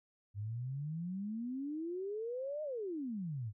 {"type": "exponential two-way sweep", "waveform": "sine", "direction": "up then down", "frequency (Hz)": [98.5, 622, 98.5], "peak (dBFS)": -37, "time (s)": [0.34, 3.53], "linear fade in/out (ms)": 50, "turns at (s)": 2.63, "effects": []}